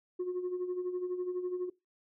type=tone with tremolo; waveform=sine; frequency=361.7 Hz; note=F#4; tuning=39 cents flat; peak=-28 dBFS; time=0.19-1.7 s; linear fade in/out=10 ms; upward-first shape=sine; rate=12 Hz; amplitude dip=65%; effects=noise-tail reverb RT60 0.2 s tail -20 dB re dry + tanh soft clip ceiling -29 dBFS